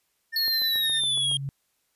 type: tone with tremolo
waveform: triangle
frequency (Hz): 1800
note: A6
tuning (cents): +39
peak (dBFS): -28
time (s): 0.32-1.01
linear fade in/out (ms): 20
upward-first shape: sine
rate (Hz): 9.7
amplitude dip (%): 70
type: exponential sweep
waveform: square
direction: down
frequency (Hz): 4376 to 3215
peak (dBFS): -23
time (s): 0.36-1.37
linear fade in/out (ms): 2
type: click train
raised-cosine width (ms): 1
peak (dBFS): -30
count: 7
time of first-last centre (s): 0.48-1.314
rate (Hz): 7.19
type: tone with exponential growth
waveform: sine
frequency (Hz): 138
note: C#3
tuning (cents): -7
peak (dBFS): -27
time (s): 0.57-1.49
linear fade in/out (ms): 0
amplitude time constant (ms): 200
effects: white hiss -72 dBFS RMS until 1.95 s + resampled to 32000 Hz